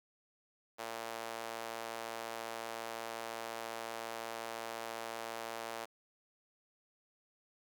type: tone with high-pass filter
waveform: sawtooth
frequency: 114.4 Hz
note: A#2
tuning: 32 cents flat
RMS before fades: -43 dBFS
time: 0.78-5.86 s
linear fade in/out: 20 ms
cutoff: 630 Hz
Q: 1.3
effects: none